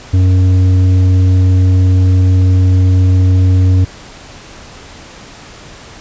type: tone with tanh clipping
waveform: sine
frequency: 92.6 Hz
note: F#2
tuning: 2 cents sharp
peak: -7 dBFS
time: 0.13-3.85 s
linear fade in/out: 10 ms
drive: 8 dB
effects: pink hiss -34 dBFS RMS until 6 s + resampled to 16000 Hz